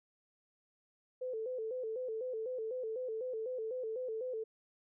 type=tone with vibrato; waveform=sine; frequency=474.1 Hz; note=A#4; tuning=29 cents sharp; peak=-36 dBFS; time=1.21-4.44 s; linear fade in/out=10 ms; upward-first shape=square; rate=4 Hz; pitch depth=120 cents each way; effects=none